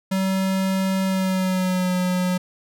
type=tone with pitch glide; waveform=square; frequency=190.7 to 181.88 Hz; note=G3 to F#3; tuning=-47 to -29 cents; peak=-20 dBFS; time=0.11-2.38 s; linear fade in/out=10 ms; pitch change=-82 cents; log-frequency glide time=1.05-1.94 s; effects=none